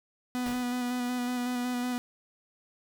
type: tone with vibrato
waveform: 45% pulse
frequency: 246.9 Hz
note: B3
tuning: in tune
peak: -29 dBFS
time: 0.35-1.98 s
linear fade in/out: 0 ms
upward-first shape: square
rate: 5.4 Hz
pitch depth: 15 cents each way
type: noise with exponential decay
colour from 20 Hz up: pink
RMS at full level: -38 dBFS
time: 0.46-0.82 s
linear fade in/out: 0 ms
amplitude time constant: 78 ms
effects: none